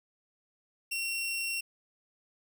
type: tone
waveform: sawtooth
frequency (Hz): 2731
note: F7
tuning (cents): -39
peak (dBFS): -28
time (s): 0.91-1.61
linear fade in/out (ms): 10
effects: none